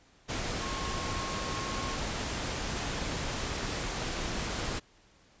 sine tone in noise, 1082 Hz, C#6, 42 cents flat, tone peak -39 dBFS, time 0.6-1.97 s, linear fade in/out 20 ms, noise pink, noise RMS -34 dBFS, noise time 0.28-4.8 s, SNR -8 dB, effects pink hiss -62 dBFS RMS until 5.4 s + resampled to 16000 Hz

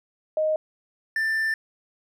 sine / triangle tone pair in turn, 622.3 / 1778.5 Hz, D#5 / A6, 0 / +18 cents, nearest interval octave + tritone, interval 1818 cents, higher second, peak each -20 dBFS, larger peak neither, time 0.37-0.56 / 1.16-1.54 s, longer second, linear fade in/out 2 ms, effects none

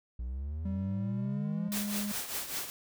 triangle exponential sweep, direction up, 58.27 to 177.9 Hz, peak -32 dBFS, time 0.19-1.69 s, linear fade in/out 5 ms
triangle tone with pitch glide, 193.3 to 206 Hz, G3 to G#3, -24 to -14 cents, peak -31 dBFS, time 0.65-2.12 s, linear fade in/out 5 ms, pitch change +110 cents, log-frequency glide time 0.93-1.57 s
white noise with tremolo, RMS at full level -34 dBFS, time 1.72-2.7 s, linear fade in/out 0 ms, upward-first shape triangle, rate 5 Hz, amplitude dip 70%
effects none

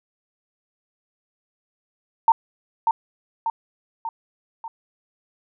sine tone with echo, 909 Hz, A#5, 44 cents flat, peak -10 dBFS, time 2.28-2.32 s, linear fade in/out 2 ms, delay 590 ms, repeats 4, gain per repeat -5 dB, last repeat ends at 4.68 s, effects none

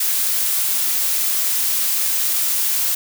blue noise, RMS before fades -19 dBFS, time 0-2.95 s, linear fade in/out 5 ms, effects none

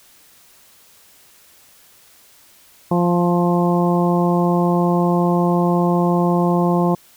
harmonic tone with a mistuned harmonic, 174.61 Hz, F3, in tune, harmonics 1 / 2 / 3 / 4 / 5 / 6, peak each -16 / -20 / -24 / -24 / -25 / -26 dBFS, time 2.91-6.95 s, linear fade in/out 5 ms, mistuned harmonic 6, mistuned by +18 cents, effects white hiss -50 dBFS RMS until 7.16 s

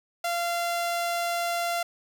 sawtooth tone, 689 Hz, F5, 24 cents flat, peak -22 dBFS, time 0.24-1.83 s, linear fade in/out 5 ms, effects none

